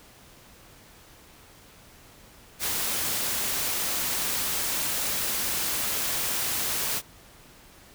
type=noise; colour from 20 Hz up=white; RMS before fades=-28 dBFS; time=2.59-7.02 s; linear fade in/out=50 ms; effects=pink hiss -52 dBFS RMS until 7.94 s